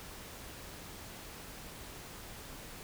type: silence
effects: pink hiss -48 dBFS RMS until 2.83 s